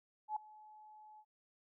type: tone with ADSR envelope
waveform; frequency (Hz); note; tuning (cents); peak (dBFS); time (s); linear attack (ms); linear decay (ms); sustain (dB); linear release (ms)
sine; 855; A5; -50; -33; 0.28-1.25; 83; 3; -22; 58
effects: none